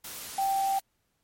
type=tone in noise; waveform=sine; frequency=781 Hz; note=G5; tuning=7 cents flat; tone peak=-24 dBFS; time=0.38-0.79 s; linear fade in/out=5 ms; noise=white; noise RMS=-40 dBFS; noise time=0.04-0.8 s; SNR=+13 dB; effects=pink hiss -75 dBFS RMS until 1.23 s + MP3 64 kbps